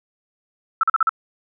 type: tone bursts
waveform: sine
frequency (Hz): 1318.5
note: E6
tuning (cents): 0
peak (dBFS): -13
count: 5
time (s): 0.81-1.093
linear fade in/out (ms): 2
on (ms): 23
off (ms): 42
effects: none